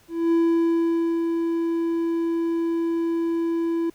triangle tone with ADSR envelope, 333.6 Hz, E4, 21 cents sharp, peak -14 dBFS, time 0.08-3.9 s, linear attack 240 ms, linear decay 890 ms, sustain -5 dB, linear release 5 ms, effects pink hiss -57 dBFS RMS until 3.94 s

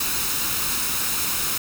white noise with comb filter, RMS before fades -24 dBFS, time 0-1.58 s, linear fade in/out 5 ms, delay 0.76 ms, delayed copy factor +0.5, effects none

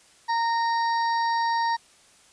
harmonic tone with a mistuned harmonic, 925 Hz, A#5, 14 cents flat, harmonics 1 / 2 / 4 / 5 / 6, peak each -22 / -31 / -41 / -38 / -40 dBFS, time 0.28-1.77 s, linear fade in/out 20 ms, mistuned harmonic 4, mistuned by +72 cents, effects white hiss -56 dBFS RMS until 2.32 s + resampled to 22050 Hz

